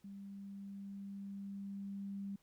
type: tone with level ramp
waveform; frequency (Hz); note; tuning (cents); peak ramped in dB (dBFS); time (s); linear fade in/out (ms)
sine; 198.2; G3; +19; -47 to -40; 0.04-2.36; 5
effects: pink hiss -75 dBFS RMS until 2.42 s